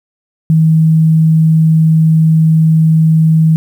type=tone; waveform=sine; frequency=159.7 Hz; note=D#3; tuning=45 cents sharp; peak=-5 dBFS; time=0.5-3.56 s; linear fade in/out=0 ms; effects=7-bit